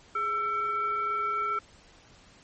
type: tone with frequency modulation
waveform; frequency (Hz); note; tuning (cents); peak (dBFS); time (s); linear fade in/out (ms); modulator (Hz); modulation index
sine; 1337; E6; +24; -26; 0.15-1.59; 5; 922; 0.45
effects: pink hiss -56 dBFS RMS until 2.43 s + MP3 32 kbps